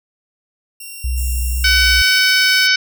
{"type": "tone", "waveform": "5% pulse", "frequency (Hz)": 2750, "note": "F7", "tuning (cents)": -27, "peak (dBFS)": -21, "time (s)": [0.8, 2.19], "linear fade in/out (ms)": 5}
{"type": "tone with vibrato", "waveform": "sine", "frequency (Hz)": 62.2, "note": "B1", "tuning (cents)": 13, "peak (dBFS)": -16, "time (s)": [1.04, 2.02], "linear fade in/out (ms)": 5, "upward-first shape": "square", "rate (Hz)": 1.9, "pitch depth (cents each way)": 14}
{"type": "high-pass noise", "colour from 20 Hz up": "pink", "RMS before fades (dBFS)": -29, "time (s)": [1.16, 2.68], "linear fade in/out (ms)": 20, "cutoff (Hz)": 7000, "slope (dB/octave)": 96}
{"type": "harmonic tone", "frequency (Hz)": 754, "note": "F#5", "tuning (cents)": 32, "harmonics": [2, 3, 4, 5, 6, 7, 8], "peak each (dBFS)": [-15, -17, -20, -23, -21, -17, -28], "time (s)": [1.64, 2.76], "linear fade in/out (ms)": 5}
{"effects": []}